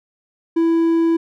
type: tone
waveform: triangle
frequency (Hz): 331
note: E4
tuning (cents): +7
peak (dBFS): -11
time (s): 0.56-1.17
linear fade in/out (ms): 10
effects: none